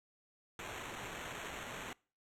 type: noise with sample-and-hold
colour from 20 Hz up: white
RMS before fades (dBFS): -45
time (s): 0.59-1.93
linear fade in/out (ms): 2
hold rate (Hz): 4900
effects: noise-tail reverb RT60 0.4 s tail -25 dB re dry + low-pass 11000 Hz 12 dB/octave